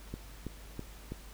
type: click train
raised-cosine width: 3 ms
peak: -25 dBFS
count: 4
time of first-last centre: 0.14-1.12 s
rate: 3.06 Hz
effects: added 50 Hz sine -48 dBFS peak until 1.33 s + pink hiss -54 dBFS RMS until 1.33 s